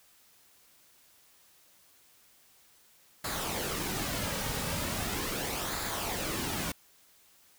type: noise with flanger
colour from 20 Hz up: pink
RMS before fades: -34 dBFS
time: 3.24-6.72 s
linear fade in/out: 5 ms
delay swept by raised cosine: 0.34 to 2.94 ms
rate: 0.39 Hz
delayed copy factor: -0.5
effects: white hiss -62 dBFS RMS until 7.58 s